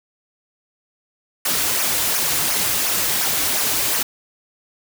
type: noise with flanger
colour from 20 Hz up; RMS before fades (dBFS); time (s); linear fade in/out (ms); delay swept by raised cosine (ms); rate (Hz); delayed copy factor
white; -20; 1.45-4.03; 5; 0.24 to 5.04; 2.8; -0.6
effects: none